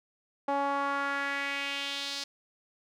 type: tone with band-pass filter sweep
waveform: sawtooth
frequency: 280 Hz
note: C#4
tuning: 18 cents sharp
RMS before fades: -32 dBFS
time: 0.48-2.24 s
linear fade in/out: 5 ms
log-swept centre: 780 to 4700 Hz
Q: 2.5
effects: none